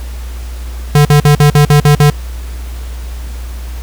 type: tone bursts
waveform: square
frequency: 146.83 Hz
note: D3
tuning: in tune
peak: -4 dBFS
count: 8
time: 0.95-2.1 s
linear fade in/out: 2 ms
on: 100 ms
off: 50 ms
effects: added 60 Hz sine -20 dBFS peak until 3.82 s + pink hiss -35 dBFS RMS until 3.82 s